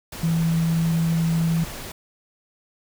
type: tone in noise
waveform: sine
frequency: 164.81 Hz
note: E3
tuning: in tune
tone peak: -18 dBFS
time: 0.23-1.64 s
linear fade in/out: 5 ms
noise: pink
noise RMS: -35 dBFS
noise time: 0.12-1.92 s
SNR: +14 dB
effects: none